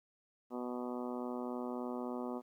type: harmonic tone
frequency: 123.47 Hz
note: B2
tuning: in tune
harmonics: 2 / 3 / 4 / 5 / 6 / 7 / 8 / 9 / 10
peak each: -40 / -44 / -46 / -48 / -50 / -51 / -52 / -53 / -54 dBFS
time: 0.5-2.42 s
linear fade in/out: 50 ms
effects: 12-bit